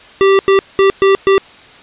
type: tone bursts at uneven times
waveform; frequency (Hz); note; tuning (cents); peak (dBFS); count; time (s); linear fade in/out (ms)
square; 390; G4; -9; -7; 5; 0.21-0.39 / 0.48-0.59 / 0.79-0.9 / 1.02-1.15 / 1.27-1.38; 0
effects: white hiss -39 dBFS RMS until 1.82 s + resampled to 8000 Hz